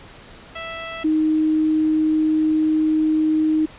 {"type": "tone pair in turn", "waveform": ["10% pulse", "sine"], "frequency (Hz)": [659.3, 311.7], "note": ["E5", "D#4"], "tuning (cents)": [0, 3], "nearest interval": "octave + minor second", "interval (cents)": 1297, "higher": "first", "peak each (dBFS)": [-20, -15], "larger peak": "second", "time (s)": [[0.55, 1.04], [1.04, 3.66]], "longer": "second", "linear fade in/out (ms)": 10, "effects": ["pink hiss -43 dBFS RMS until 3.78 s", "resampled to 8000 Hz"]}